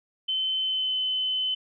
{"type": "tone with pitch glide", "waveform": "sine", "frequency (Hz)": [3065, 3040], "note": ["G7", "F#7"], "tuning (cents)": [-40, 46], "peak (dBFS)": -24, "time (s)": [0.28, 1.55], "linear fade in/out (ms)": 10, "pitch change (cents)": -14, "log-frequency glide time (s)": [0.58, 0.95], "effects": []}